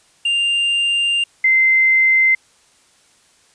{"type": "tone pair in turn", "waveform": ["triangle", "sine"], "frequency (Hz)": [2794, 2075], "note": ["F7", "C7"], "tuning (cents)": [0, -15], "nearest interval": "perfect fourth", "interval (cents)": 515, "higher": "first", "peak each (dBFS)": [-13, -10], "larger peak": "second", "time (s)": [[0.25, 1.24], [1.44, 2.35]], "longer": "first", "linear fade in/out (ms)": 5, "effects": ["white hiss -54 dBFS RMS until 3.54 s", "resampled to 22050 Hz"]}